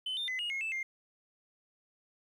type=tone with pitch steps; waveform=sine; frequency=3040 / 3608 / 2026 / 2871 / 2160 / 2638 / 2110 Hz; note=F#7 / A7 / B6 / F7 / C#7 / E7 / C7; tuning=+46 / +43 / +44 / +47 / -45 / +1 / +14 cents; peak=-31 dBFS; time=0.06-0.83 s; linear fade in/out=5 ms; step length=110 ms; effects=tanh soft clip ceiling -31 dBFS + 11-bit